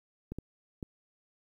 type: clicks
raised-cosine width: 3 ms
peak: -25 dBFS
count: 3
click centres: 0.32 / 0.386 / 0.828 s
effects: 10-bit